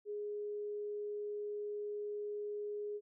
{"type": "tone", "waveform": "sine", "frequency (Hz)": 415.3, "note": "G#4", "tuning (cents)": 0, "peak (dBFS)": -38, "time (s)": [0.05, 3.01], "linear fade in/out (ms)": 50, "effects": []}